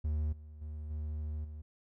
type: tone with level steps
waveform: triangle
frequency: 76.1 Hz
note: D#2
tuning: 38 cents flat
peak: -28 / -45 / -37 / -33 / -40 dBFS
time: 0.04-1.62 s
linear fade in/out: 10 ms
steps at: 0.32 / 0.61 / 0.9 / 1.44 s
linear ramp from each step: 10 ms
effects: none